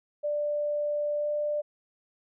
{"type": "tone with pitch glide", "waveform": "sine", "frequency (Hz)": [590, 593.4], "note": ["D5", "D5"], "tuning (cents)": [8, 18], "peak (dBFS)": -26, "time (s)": [0.23, 1.62], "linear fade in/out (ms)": 20, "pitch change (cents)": 10, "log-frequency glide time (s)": [1.18, 1.28], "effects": []}